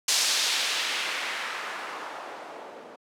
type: noise with low-pass filter sweep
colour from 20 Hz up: blue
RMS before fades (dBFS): -30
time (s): 0.08-2.96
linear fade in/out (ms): 5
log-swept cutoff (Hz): 5900 to 490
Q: 1.1
effects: high-pass 300 Hz 12 dB/octave